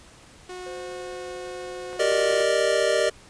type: tone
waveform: sawtooth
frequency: 364.4 Hz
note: F#4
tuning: 26 cents flat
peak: -31 dBFS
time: 0.49-2.43 s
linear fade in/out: 5 ms
type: tone with pitch glide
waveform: triangle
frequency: 520 to 516.7 Hz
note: C5 to C5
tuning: -11 to -22 cents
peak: -35 dBFS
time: 0.66-1.97 s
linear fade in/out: 5 ms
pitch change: -11 cents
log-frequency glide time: 0.94-1.17 s
type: click train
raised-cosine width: 0.5 ms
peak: -26 dBFS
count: 6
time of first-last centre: 1.93-2.406 s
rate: 10.5 Hz
type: chord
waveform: square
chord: Eb major seventh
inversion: first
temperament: equal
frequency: 392 / 466.2 / 587.3 / 622.3 Hz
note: G4 / Bb4 / D5 / Eb5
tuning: 0 / 0 / 0 / 0 cents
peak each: -28 / -26 / -25 / -25 dBFS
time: 1.99-3.1 s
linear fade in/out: 10 ms
effects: pink hiss -50 dBFS RMS until 3.29 s + resampled to 22050 Hz